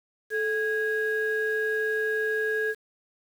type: tone pair together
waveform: sine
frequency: 435.3 / 1648 Hz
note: A4 / G#6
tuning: -19 / -14 cents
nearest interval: octave + major seventh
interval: 2305 cents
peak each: -26 dBFS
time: 0.3-2.75 s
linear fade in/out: 50 ms
effects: tanh soft clip ceiling -18 dBFS + 8-bit